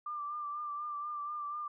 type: tone with vibrato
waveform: sine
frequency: 1185 Hz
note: D6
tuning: 15 cents sharp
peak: -36 dBFS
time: 0.06-1.68 s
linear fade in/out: 5 ms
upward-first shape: sine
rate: 4.1 Hz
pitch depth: 33 cents each way
effects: none